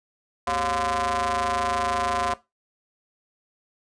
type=ring-modulated tone; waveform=sawtooth; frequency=160 Hz; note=D#3; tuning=49 cents sharp; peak=-16 dBFS; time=0.47-2.34 s; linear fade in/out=5 ms; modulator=867 Hz; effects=noise-tail reverb RT60 0.2 s tail -17 dB re dry + resampled to 22050 Hz